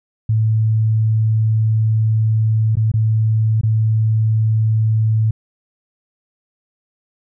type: tone with dropouts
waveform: sine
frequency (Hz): 110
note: A2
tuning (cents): 0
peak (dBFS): -12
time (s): 0.29-5.31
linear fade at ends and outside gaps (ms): 5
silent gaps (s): 2.755-2.769 / 2.917-2.938 / 3.612-3.633
effects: none